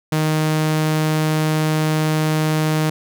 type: tone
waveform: sawtooth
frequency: 155.56 Hz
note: D#3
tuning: in tune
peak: -12 dBFS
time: 0.12-2.9 s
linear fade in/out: 5 ms
effects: none